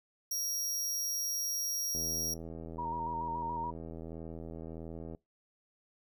sawtooth tone, 5650 Hz, F8, 19 cents sharp, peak -30 dBFS, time 0.31-2.34 s, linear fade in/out 5 ms
click train, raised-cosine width 2 ms, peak -31 dBFS, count 262, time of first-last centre 1.95-5.149 s, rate 81.6 Hz
sine tone with vibrato, 941 Hz, A#5, 16 cents sharp, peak -34 dBFS, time 2.78-3.71 s, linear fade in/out 10 ms, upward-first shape square, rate 7 Hz, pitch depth 34 cents each way
effects noise-tail reverb RT60 0.2 s tail -23 dB re dry

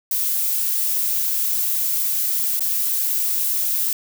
violet noise with dropouts, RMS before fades -21 dBFS, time 0.11-3.93 s, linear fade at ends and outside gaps 2 ms, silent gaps 2.595-2.606 s, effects none

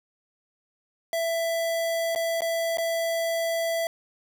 square tone with dropouts, 664 Hz, E5, 12 cents sharp, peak -25 dBFS, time 1.13-3.87 s, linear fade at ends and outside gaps 1 ms, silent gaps 2.15-2.159 / 2.407-2.419 / 2.772-2.783 s, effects none

